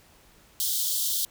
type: high-pass noise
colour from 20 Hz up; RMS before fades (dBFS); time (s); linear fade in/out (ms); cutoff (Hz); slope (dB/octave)
white; -27; 0.6-1.25; 0; 3100; 96
effects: pink hiss -57 dBFS RMS until 1.3 s